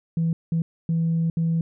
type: tone bursts at uneven times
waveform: sine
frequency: 164.81 Hz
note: E3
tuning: in tune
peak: -18 dBFS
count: 4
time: 0.17-0.33 / 0.52-0.62 / 0.89-1.3 / 1.37-1.61 s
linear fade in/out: 2 ms
effects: tanh soft clip ceiling -16 dBFS